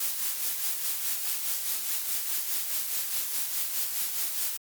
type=noise with tremolo; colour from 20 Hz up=blue; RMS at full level=-28 dBFS; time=0-4.57 s; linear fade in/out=5 ms; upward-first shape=sine; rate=4.8 Hz; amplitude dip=45%; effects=Opus 48 kbps